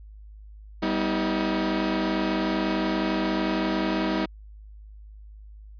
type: chord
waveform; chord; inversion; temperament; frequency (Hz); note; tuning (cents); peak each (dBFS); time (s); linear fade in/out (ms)
sawtooth; G augmented; none; equal with one note detuned; 196 / 246.9 / 318.2; G3 / B3 / D#4; 0 / 0 / +39; -24 / -27 / -22; 0.82-4.26; 10
effects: added 52 Hz sine -42 dBFS peak until 5.79 s + resampled to 11025 Hz